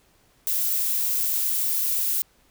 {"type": "noise", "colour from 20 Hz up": "violet", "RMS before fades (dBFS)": -24, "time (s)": [0.47, 2.22], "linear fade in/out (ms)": 0, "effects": ["pink hiss -61 dBFS RMS until 2.5 s"]}